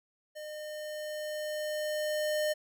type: tone with level ramp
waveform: square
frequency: 608 Hz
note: D#5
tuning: 40 cents flat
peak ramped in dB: -41 to -28 dBFS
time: 0.35-2.54 s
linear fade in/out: 20 ms
effects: none